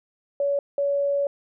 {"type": "tone pair in turn", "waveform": "sine", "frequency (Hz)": [565, 565], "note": ["C#5", "C#5"], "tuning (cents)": [33, 33], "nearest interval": "unison", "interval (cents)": 0, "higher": "neither", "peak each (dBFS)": -20, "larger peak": "neither", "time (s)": [[0.4, 0.59], [0.78, 1.27]], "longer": "second", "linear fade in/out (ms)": 2, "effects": []}